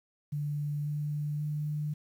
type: tone with pitch steps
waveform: sine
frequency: 146.83 / 148.28 / 149.74 Hz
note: D3 / D3 / D3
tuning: 0 / +17 / +34 cents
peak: -30 dBFS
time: 0.32-1.94 s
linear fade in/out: 10 ms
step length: 540 ms
effects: 10-bit